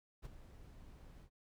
brown noise with ADSR envelope, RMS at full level -45 dBFS, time 0.22-1.3 s, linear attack 33 ms, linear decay 19 ms, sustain -11 dB, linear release 76 ms, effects none

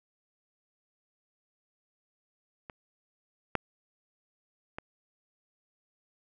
clicks, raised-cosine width 0.5 ms, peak -27 / -11 / -22 dBFS, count 3, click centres 2.698 / 3.553 / 4.785 s, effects none

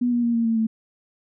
sine tone with pitch steps, 244.4 / 239.8 / 235.3 / 230.8 / 226.5 / 222.2 Hz, B3 / A#3 / A#3 / A#3 / A#3 / A3, -18 / +49 / +16 / -17 / -50 / +17 cents, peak -18 dBFS, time 0.01-0.67 s, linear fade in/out 10 ms, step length 110 ms, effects none

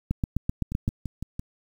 two click trains, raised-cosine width 5 ms, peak -19 / -12 dBFS, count 5 / 7, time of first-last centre 0.72-1.395 / 0.11-0.879 s, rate 5.93 / 7.8 Hz, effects 8-bit

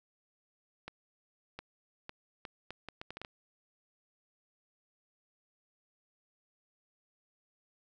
accelerating click train, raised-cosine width 0.3 ms, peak -26 dBFS, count 11, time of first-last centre 0.88-3.249 s, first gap 710 ms, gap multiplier 0.71, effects none

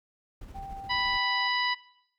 brown noise with tremolo, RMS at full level -43 dBFS, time 0.41-1.18 s, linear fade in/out 5 ms, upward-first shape square, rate 14 Hz, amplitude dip 40%
sine tone, 784 Hz, G5, in tune, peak -38 dBFS, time 0.54-1.49 s, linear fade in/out 20 ms
harmonic tone, 987.8 Hz, B5, in tune, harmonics 1 / 2 / 3 / 4 / 5, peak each -30 / -30 / -33 / -35 / -35 dBFS, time 0.89-1.75 s, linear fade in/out 20 ms
effects noise-tail reverb RT60 0.7 s tail -18 dB re dry

